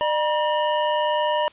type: tone pair together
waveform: square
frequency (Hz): 603.6 / 956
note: D5 / A#5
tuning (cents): +47 / +43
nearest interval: minor sixth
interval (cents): 796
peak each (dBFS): -23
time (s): 0.01-1.48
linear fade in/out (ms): 0
effects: white hiss -50 dBFS RMS until 1.52 s + resampled to 8000 Hz